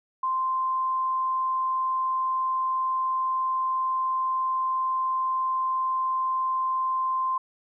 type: tone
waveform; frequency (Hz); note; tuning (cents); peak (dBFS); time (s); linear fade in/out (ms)
sine; 1043; C6; -6; -23; 0.23-7.38; 5
effects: none